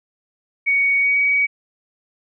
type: tone with pitch glide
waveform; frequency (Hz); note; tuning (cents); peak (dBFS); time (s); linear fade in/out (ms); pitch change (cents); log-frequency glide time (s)
sine; 2237 to 2262; C#7 to C#7; +15 to +34; -14; 0.66-1.47; 20; +19; 0.99-1.19
effects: none